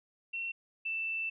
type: tone pair in turn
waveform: sine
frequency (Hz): 2716 / 2660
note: F7 / E7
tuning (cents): -49 / +15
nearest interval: unison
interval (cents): 36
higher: first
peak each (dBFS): -34 / -32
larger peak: second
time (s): 0.33-0.52 / 0.85-1.3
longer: second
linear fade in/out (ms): 10
effects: none